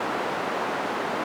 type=band-pass noise; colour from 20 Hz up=white; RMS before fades=-28 dBFS; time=0-1.24 s; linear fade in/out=5 ms; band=250 to 1100 Hz; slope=12 dB/octave; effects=none